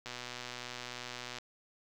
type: click train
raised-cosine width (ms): 0.2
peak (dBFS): -24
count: 164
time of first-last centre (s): 0.06-1.385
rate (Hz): 123
effects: 9-bit